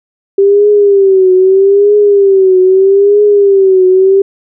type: tone with vibrato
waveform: sine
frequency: 392 Hz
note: G4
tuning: in tune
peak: -3 dBFS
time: 0.38-4.22 s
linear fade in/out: 5 ms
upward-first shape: triangle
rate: 0.79 Hz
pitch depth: 110 cents each way
effects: none